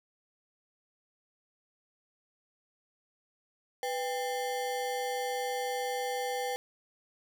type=ring-modulated tone; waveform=square; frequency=646 Hz; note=E5; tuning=35 cents flat; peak=-29 dBFS; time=3.83-6.56 s; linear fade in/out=0 ms; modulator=149 Hz; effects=11-bit